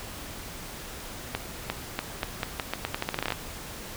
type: accelerating click train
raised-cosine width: 0.3 ms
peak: -11 dBFS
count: 18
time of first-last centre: 1.35-3.322 s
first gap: 350 ms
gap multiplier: 0.83
effects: pink hiss -40 dBFS RMS until 3.96 s